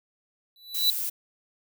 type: tone with exponential growth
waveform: square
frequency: 3960 Hz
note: B7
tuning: 4 cents sharp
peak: -17 dBFS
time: 0.56-0.9 s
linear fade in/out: 1 ms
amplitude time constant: 72 ms
type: noise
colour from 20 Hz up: violet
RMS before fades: -30 dBFS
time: 0.74-1.1 s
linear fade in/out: 10 ms
effects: none